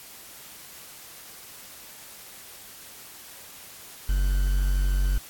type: tone with quantisation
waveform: triangle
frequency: 46.79 Hz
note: F#1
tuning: 20 cents sharp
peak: -18 dBFS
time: 4.09-5.18 s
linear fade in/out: 0 ms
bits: 7
effects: white hiss -45 dBFS RMS until 5.29 s + AAC 64 kbps